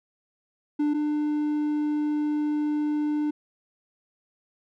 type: tone pair in turn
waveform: triangle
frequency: 295.9 / 298.8 Hz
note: D4 / D4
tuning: +13 / +30 cents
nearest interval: unison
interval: 17 cents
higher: second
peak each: -19 / -21 dBFS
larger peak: first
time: 0.79-0.94 / 0.94-3.31 s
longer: second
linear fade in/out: 10 ms
effects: none